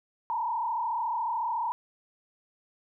sine tone with frequency modulation, 931 Hz, A#5, 2 cents flat, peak -27 dBFS, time 0.3-1.72 s, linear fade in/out 0 ms, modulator 33.9 Hz, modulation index 1.6, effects none

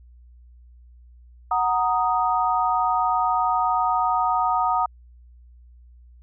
sine chord, D# minor, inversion first, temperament equal, 740 / 932.3 / 1244.5 Hz, F#5 / A#5 / D#6, 0 / 0 / 0 cents, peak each -23 dBFS, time 1.51-4.86 s, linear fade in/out 5 ms, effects added 60 Hz sine -46 dBFS peak until 6.22 s

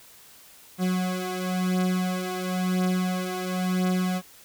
40% pulse beating tone pair, 182.8 / 183.77 Hz, F#3 / F#3, -21 / -12 cents, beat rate 0.97 Hz, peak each -28 / -25 dBFS, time 0.78-4.22 s, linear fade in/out 50 ms, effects white hiss -51 dBFS RMS until 4.44 s

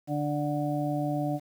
harmonic tone, 147.2 Hz, D3, 4 cents sharp, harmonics 1 / 2 / 4 / 5, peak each -31 / -30 / -34 / -34 dBFS, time 0.07-1.4 s, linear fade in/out 50 ms, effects 9-bit

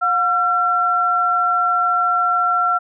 sine tone pair together, 718.8 / 1357 Hz, F5 / E6, +50 / +50 cents, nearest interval major seventh, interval 1100 cents, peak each -21 / -15 dBFS, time 0.01-2.79 s, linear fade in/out 20 ms, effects none

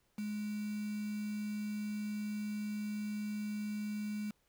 sine tone with quantisation, 209.7 Hz, G#3, 17 cents sharp, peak -36 dBFS, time 0.18-4.31 s, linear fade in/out 5 ms, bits 8, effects pink hiss -75 dBFS RMS until 4.48 s

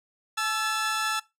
sawtooth tone cluster, 862 / 1330 / 1729 Hz, A5 / E6 / A6, -36 / +15 / -31 cents, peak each -30 / -24 / -26 dBFS, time 0.37-1.2 s, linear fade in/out 10 ms, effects noise-tail reverb RT60 0.2 s tail -19 dB re dry + low-pass 11000 Hz 12 dB/octave

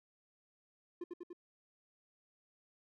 triangle tone with echo, 350.1 Hz, F4, 4 cents sharp, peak -37 dBFS, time 1.01-1.04 s, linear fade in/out 5 ms, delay 97 ms, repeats 3, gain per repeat -2 dB, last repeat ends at 1.331 s, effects none

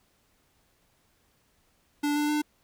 square tone with pitch steps, 292.3 / 296 / 299.8 Hz, D4 / D4 / D4, -8 / +14 / +36 cents, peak -25 dBFS, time 2.03-2.42 s, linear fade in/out 10 ms, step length 130 ms, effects pink hiss -68 dBFS RMS until 2.63 s

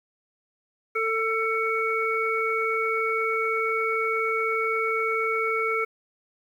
harmonic tone, 445.8 Hz, A4, 23 cents sharp, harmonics 1 / 3 / 5, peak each -27 / -27 / -27 dBFS, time 0.95-5.85 s, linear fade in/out 10 ms, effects 9-bit

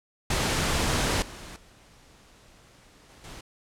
pink noise with level steps, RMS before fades -25 / -42 / -55 / -52 / -43 dBFS, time 0.3-3.41 s, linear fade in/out 5 ms, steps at 1.22 / 1.56 / 3.09 / 3.24 s, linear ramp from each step 2 ms, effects low-pass 9000 Hz 12 dB/octave

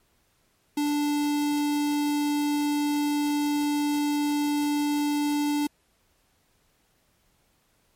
square tone with notch filter, 293 Hz, D4, 4 cents flat, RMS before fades -25 dBFS, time 0.77-5.67 s, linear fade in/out 5 ms, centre 1600 Hz, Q 1.7, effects pink hiss -67 dBFS RMS until 7.95 s + MP3 64 kbps

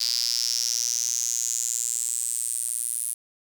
sawtooth tone with high-pass filter sweep, 119 Hz, A#2, 36 cents sharp, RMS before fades -27 dBFS, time 0-3.14 s, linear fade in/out 10 ms, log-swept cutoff 4800 to 10000 Hz, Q 8, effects none

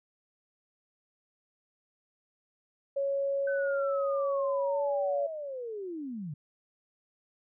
sine tone with pitch glide, 554.4 to 568.7 Hz, C#5 to C#5, 0 to +44 cents, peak -27 dBFS, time 2.96-5.27 s, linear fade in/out 10 ms, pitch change +44 cents, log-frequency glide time 4.63-4.82 s
sine linear sweep, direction down, 1537 to 136.8 Hz, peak -35 dBFS, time 3.47-6.34 s, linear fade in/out 5 ms
effects none

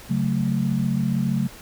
sine chord, F# minor, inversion second, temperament equal, 138.59 / 185 / 220 Hz, C#3 / F#3 / A3, 0 / 0 / 0 cents, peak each -24 dBFS, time 0.09-1.48 s, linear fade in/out 20 ms, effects pink hiss -43 dBFS RMS until 1.61 s

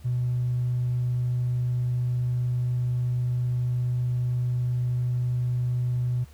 triangle tone with tanh clipping, 123.47 Hz, B2, in tune, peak -22 dBFS, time 0.04-6.25 s, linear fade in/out 20 ms, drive 1 dB, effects added 72 Hz sine -46 dBFS peak until 6.33 s + pink hiss -57 dBFS RMS until 6.33 s

